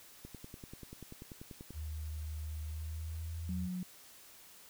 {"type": "click train", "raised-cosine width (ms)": 3, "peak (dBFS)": -34, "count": 16, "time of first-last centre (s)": [0.25, 1.706], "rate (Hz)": 10.3}
{"type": "tone with pitch glide", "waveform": "sine", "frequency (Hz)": [77, 83.49], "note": ["D#2", "E2"], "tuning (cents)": [-17, 23], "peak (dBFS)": -38, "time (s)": [1.73, 3.69], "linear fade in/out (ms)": 50, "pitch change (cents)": 140, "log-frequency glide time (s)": [2.64, 3.49]}
{"type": "tone", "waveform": "sine", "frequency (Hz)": 181.7, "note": "F#3", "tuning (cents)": -31, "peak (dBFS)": -36, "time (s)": [3.49, 3.83], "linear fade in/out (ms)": 2}
{"effects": ["white hiss -57 dBFS RMS until 4.69 s"]}